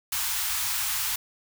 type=band-stop noise; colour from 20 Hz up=white; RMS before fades=-28 dBFS; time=0.12-1.16 s; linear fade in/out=5 ms; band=110 to 820 Hz; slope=48 dB/octave; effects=none